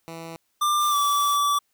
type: tone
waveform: 10% pulse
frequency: 164.81 Hz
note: E3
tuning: in tune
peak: -27 dBFS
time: 0.08-0.36 s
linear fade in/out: 0 ms
type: tone with pitch glide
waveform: square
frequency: 1190 to 1154.8 Hz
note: D6 to D6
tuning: +22 to -30 cents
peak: -20 dBFS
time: 0.61-1.59 s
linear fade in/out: 10 ms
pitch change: -52 cents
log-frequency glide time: 0.9-0.95 s
type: noise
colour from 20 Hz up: blue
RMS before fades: -37 dBFS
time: 0.78-1.39 s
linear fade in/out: 50 ms
effects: white hiss -71 dBFS RMS until 1.73 s